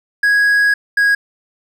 triangle tone pair in turn, 1658 / 1650.3 Hz, G#6 / G#6, -3 / -11 cents, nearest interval unison, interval 8 cents, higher first, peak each -8 dBFS, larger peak neither, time 0.23-0.74 / 0.97-1.15 s, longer first, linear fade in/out 5 ms, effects none

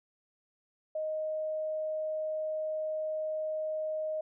sine tone, 623 Hz, D#5, 2 cents sharp, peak -31 dBFS, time 0.95-4.21 s, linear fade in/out 5 ms, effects none

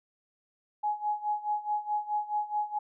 sine tone with tremolo, 839 Hz, G#5, 17 cents sharp, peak -25 dBFS, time 0.83-2.79 s, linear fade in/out 10 ms, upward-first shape sine, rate 4.7 Hz, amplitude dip 85%, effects none

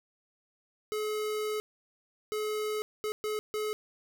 square tone bursts at uneven times, 426.6 Hz, G#4, 46 cents sharp, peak -31 dBFS, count 5, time 0.92-1.6 / 2.32-2.82 / 3.04-3.12 / 3.24-3.39 / 3.54-3.73 s, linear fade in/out 0 ms, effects none

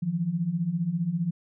sine beating tone pair, 159.6 / 174.6 Hz, D#3 / F3, +44 / 0 cents, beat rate 15 Hz, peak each -30 / -26 dBFS, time 0.02-1.31 s, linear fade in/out 10 ms, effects none

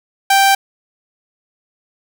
sawtooth tone, 784 Hz, G5, in tune, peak -5 dBFS, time 0.3-0.55 s, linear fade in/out 5 ms, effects none

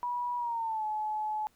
sine tone with pitch glide, 972 to 856 Hz, B5 to A5, -28 to -48 cents, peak -30 dBFS, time 0.03-1.47 s, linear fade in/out 0 ms, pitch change -220 cents, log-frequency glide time 0.37-0.85 s, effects pink hiss -67 dBFS RMS until 1.55 s

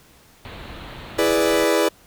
pink low-pass noise, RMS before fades -37 dBFS, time 0.45-1.64 s, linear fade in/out 0 ms, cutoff 4300 Hz, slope 96 dB/octave
40% pulse chord, E dominant seventh, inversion none, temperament equal, 329.6 / 415.3 / 493.9 / 587.3 Hz, E4 / G#4 / B4 / D5, 0 / 0 / 0 / 0 cents, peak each -21 dBFS, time 1.18-1.89 s, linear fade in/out 10 ms
effects pink hiss -52 dBFS RMS until 2.06 s

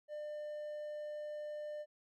triangle tone, 599 Hz, D5, 34 cents sharp, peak -39 dBFS, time 0.08-1.86 s, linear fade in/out 50 ms, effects none

